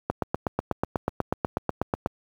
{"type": "click train", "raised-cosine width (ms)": 1, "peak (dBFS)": -9, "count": 17, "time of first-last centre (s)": [0.1, 2.061], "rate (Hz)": 8.16, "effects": ["high-pass 60 Hz 12 dB/octave", "8-bit"]}